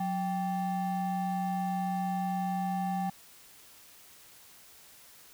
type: ring-modulated tone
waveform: triangle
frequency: 484.2 Hz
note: B4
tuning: 34 cents flat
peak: -24 dBFS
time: 0-3.1 s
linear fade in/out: 5 ms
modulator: 301 Hz
effects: white hiss -55 dBFS RMS until 5.33 s